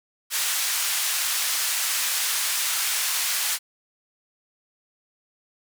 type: band-pass noise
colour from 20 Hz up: white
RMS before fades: -25 dBFS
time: 0.3-3.59 s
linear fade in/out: 50 ms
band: 1200 to 12000 Hz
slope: 12 dB/octave
effects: none